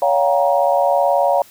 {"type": "chord", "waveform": "sine", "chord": "G half-diminished seventh", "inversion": "second", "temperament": "just", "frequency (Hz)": [564.5, 705.6, 784, 940.8], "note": ["Db5", "F5", "G5", "Bb5"], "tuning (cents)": [31, 18, 0, 16], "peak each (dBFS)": [-16, -17, -21, -20], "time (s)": [0.02, 1.42], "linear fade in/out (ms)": 2, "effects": ["white hiss -46 dBFS RMS until 1.5 s"]}